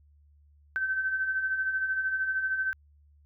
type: beating tone pair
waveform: sine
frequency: 1529 / 1542 Hz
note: G6 / G6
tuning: -44 / -29 cents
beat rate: 13 Hz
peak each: -36 / -27 dBFS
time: 0.76-2.73 s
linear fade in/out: 0 ms
effects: added 73 Hz sine -57 dBFS peak until 3.25 s